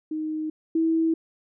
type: tone pair in turn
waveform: sine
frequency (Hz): 311.1 / 325.1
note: D#4 / E4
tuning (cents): 0 / -24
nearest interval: minor second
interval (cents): 76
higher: second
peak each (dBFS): -26 / -19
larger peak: second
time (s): 0.11-0.5 / 0.75-1.14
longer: neither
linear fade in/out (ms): 5
effects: none